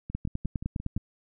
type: two click trains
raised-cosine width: 5 ms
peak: -24 / -17 dBFS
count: 6 / 9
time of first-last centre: 0.1-0.976 / 0.15-0.965 s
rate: 5.71 / 9.81 Hz
effects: none